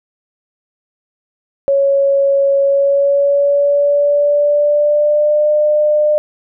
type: tone with pitch glide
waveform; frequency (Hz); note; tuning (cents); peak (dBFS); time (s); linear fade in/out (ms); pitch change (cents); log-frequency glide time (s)
sine; 554.4 to 601.1; C#5 to D5; 0 to +40; -9; 1.68-6.18; 0; +140; 2.61-5.47
effects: none